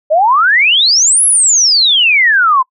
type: exponential two-way sweep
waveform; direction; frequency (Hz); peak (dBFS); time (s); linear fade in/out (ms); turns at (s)
sine; up then down; 587.3 to 11175 to 1000; -6; 0.1-2.63; 20; 1.25
effects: noise-tail reverb RT60 0.1 s tail -24 dB re dry